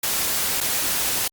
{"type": "noise with dropouts", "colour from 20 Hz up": "white", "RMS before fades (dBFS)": -23, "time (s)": [0.03, 1.28], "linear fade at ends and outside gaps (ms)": 5, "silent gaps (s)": [0.605, 0.61], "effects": ["Opus 48 kbps"]}